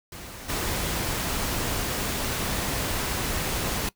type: noise with level steps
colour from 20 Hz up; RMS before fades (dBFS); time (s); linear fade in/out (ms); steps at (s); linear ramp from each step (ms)
pink; -40 / -28; 0.12-3.89; 2; 0.48; 20
effects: noise-tail reverb RT60 0.1 s tail -20 dB re dry